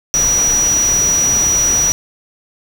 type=tone in noise; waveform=sine; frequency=5830 Hz; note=F#8; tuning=26 cents flat; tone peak=-11 dBFS; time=0.14-1.92 s; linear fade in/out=0 ms; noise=pink; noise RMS=-23 dBFS; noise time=0.14-1.92 s; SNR=+9 dB; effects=none